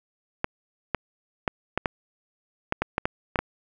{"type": "clicks", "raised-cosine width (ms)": 0.5, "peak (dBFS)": -8, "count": 11, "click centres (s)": [0.444, 0.947, 1.478, 1.776, 1.858, 2.724, 2.82, 2.981, 3.055, 3.358, 3.39], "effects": []}